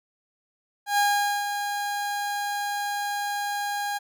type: tone with ADSR envelope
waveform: 30% pulse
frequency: 816 Hz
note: G#5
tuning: 31 cents flat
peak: -16 dBFS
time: 0.86-3.99 s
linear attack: 120 ms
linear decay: 460 ms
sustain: -8 dB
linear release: 21 ms
effects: none